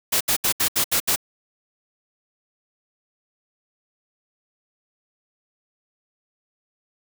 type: noise bursts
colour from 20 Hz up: white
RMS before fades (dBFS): -20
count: 7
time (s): 0.12-1.161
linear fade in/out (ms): 10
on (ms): 87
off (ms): 72
effects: none